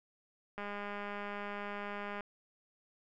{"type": "click train", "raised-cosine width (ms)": 0.5, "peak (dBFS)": -27, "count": 333, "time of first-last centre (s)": [0.58, 2.207], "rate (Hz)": 204, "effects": []}